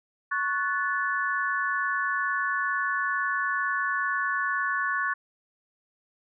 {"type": "chord", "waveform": "sine", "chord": "F# minor", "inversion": "second", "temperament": "equal with one note detuned", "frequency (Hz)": [1108.7, 1480, 1737.8], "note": ["C#6", "F#6", "A6"], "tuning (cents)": [0, 0, -22], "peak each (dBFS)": -29, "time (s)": [0.31, 5.14], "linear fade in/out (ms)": 10, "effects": []}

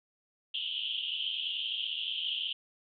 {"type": "band-pass noise", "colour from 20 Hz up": "white", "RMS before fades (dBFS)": -35, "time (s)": [0.54, 2.53], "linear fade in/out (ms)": 5, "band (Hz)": [2900, 3300], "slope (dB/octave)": 96, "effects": []}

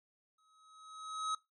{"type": "tone with exponential growth", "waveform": "square", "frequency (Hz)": 1275, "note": "D#6", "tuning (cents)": 42, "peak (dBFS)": -32, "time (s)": [0.38, 1.35], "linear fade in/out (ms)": 5, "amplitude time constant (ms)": 210, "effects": ["noise-tail reverb RT60 0.2 s tail -21 dB re dry", "MP3 48 kbps"]}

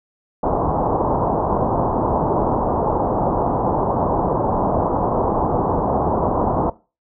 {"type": "low-pass noise", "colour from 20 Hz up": "white", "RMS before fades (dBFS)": -19, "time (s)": [0.43, 6.7], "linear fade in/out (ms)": 5, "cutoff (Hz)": 1000, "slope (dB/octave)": 48, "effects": ["noise-tail reverb RT60 0.3 s tail -19 dB re dry"]}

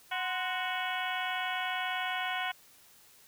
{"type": "harmonic tone with a mistuned harmonic", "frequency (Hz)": 369.4, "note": "F#4", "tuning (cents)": -3, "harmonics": [2, 3, 4, 5, 6, 7, 8, 9], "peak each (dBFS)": [-36, -40, -37, -41, -39, -44, -41, -44], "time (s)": [0.11, 2.52], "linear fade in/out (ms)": 10, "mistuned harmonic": 3, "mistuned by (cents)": -110, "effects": ["white hiss -59 dBFS RMS until 3.27 s"]}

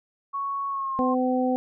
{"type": "tone with pitch glide", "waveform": "sine", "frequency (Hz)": [1110, 1056.8], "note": ["C#6", "C6"], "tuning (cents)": [2, 17], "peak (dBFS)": -26, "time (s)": [0.33, 1.15], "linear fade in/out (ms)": 20, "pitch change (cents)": -85, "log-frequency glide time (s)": [0.69, 1.02]}
{"type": "harmonic tone", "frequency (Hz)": 254.2, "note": "C4", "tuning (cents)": -50, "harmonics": [1, 2, 3], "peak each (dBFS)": [-23, -26, -28], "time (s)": [0.99, 1.56], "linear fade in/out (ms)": 0}
{"effects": []}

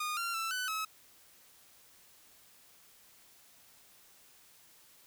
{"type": "tone with pitch steps", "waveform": "sawtooth", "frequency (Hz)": [1225, 1378, 1332, 1501, 1288], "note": ["D#6", "F6", "E6", "F#6", "E6"], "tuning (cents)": [-27, -24, 18, 24, -41], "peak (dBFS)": -30, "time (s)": [0, 0.85], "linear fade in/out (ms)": 5, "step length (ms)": 170, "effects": ["white hiss -61 dBFS RMS until 5.06 s"]}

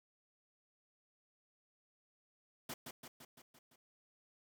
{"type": "noise with echo", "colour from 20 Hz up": "pink", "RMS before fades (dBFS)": -44, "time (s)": [2.69, 2.74], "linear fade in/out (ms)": 5, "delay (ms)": 170, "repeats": 6, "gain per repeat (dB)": -4, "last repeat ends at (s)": 3.76, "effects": ["high-pass 100 Hz 12 dB/octave"]}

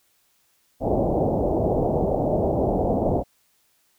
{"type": "low-pass noise", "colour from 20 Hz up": "white", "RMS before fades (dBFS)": -22, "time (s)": [0.8, 3.24], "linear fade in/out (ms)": 50, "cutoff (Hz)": 740, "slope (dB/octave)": 48, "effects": ["white hiss -65 dBFS RMS until 3.98 s"]}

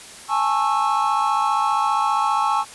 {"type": "chord", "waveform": "triangle", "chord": "A major seventh", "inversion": "third", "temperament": "just", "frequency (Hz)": [825, 880, 1100, 1320], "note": ["G#5", "A5", "C#6", "E6"], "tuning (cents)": [-12, 0, -14, 2], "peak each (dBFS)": [-21, -21, -20, -23], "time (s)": [0.28, 2.65], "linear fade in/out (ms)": 50, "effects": ["white hiss -40 dBFS RMS until 2.74 s", "resampled to 24000 Hz"]}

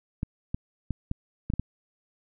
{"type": "clicks", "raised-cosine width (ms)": 5, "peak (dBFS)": -16, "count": 7, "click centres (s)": [0.231, 0.545, 0.907, 1.114, 1.501, 1.537, 1.596], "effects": []}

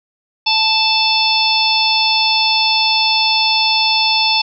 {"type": "harmonic tone", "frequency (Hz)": 880, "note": "A5", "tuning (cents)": 0, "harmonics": [1, 3, 4, 5, 6], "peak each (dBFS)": [-18, -18, -18, -18, -18], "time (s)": [0.46, 4.42], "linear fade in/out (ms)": 10, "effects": []}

